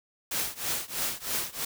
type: noise with tremolo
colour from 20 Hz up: white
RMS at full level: -28 dBFS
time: 0.31-1.65 s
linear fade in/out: 5 ms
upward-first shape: triangle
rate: 3.1 Hz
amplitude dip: 95%
effects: none

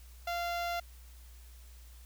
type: tone with notch filter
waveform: sawtooth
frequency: 692 Hz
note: F5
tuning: 16 cents flat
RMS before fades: -35 dBFS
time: 0.27-0.8 s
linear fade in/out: 5 ms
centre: 9000 Hz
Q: 0.94
effects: added 60 Hz sine -50 dBFS peak until 2.05 s + white hiss -61 dBFS RMS until 2.05 s

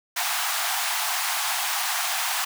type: high-pass noise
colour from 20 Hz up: pink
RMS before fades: -26 dBFS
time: 0.16-2.45 s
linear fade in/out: 10 ms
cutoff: 690 Hz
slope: 96 dB/octave
effects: none

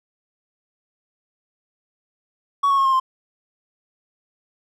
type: tone with pitch steps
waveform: triangle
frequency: 1123 / 1103.7 / 1084.7 / 1066.1 / 1047.8 Hz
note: C#6 / C#6 / C#6 / C6 / C6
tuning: +22 / -8 / -38 / +32 / +2 cents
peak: -12 dBFS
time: 2.63-3 s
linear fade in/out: 10 ms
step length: 74 ms
effects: tanh soft clip ceiling -9 dBFS

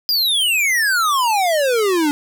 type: exponential sweep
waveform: square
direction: down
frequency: 4978 to 284.2 Hz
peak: -15 dBFS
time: 0.09-2.11 s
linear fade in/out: 0 ms
effects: 9-bit

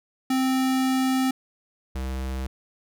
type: tone pair in turn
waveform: square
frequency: 261.3 / 65.33 Hz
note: C4 / C2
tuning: -2 / -2 cents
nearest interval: 2 octaves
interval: 2400 cents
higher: first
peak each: -21 / -28 dBFS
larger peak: first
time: 0.3-1.31 / 1.95-2.47 s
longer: first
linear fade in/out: 5 ms
effects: none

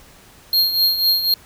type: tone with tremolo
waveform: square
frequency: 4231 Hz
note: C8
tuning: 19 cents sharp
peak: -12 dBFS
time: 0.53-1.34 s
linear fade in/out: 2 ms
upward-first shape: triangle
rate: 4 Hz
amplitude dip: 70%
effects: pink hiss -47 dBFS RMS until 1.45 s

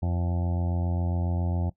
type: harmonic tone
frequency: 87.31 Hz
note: F2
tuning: in tune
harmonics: 1 / 2 / 3 / 4 / 6 / 7 / 8 / 9 / 10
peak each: -25 / -32 / -39 / -41 / -46 / -44 / -44 / -45 / -48 dBFS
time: 0.02-1.7 s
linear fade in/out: 10 ms
effects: noise-tail reverb RT60 0.1 s tail -17 dB re dry

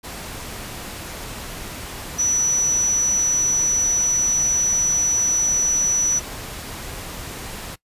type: tone in noise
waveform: sine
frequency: 5920 Hz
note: F#8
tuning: in tune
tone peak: -16 dBFS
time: 2.18-6.2 s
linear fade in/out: 20 ms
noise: pink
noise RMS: -33 dBFS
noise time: 0.03-7.76 s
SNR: +14 dB
effects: noise-tail reverb RT60 0.1 s tail -20 dB re dry + resampled to 32000 Hz

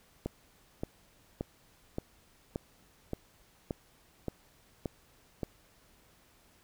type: click train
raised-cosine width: 2 ms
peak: -20 dBFS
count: 10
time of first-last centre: 0.26-5.432 s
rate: 1.74 Hz
effects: pink hiss -64 dBFS RMS until 6.63 s

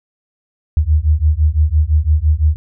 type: beating tone pair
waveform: sine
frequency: 74 / 79.9 Hz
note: D2 / D#2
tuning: +14 / +47 cents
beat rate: 5.9 Hz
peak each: -13 dBFS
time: 0.77-2.56 s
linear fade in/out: 0 ms
effects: none

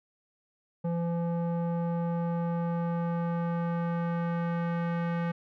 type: tone with low-pass filter sweep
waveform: square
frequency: 170 Hz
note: F3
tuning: 46 cents flat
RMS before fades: -30 dBFS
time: 0.84-5.32 s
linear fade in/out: 10 ms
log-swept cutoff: 690 to 1800 Hz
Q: 1.3
effects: none

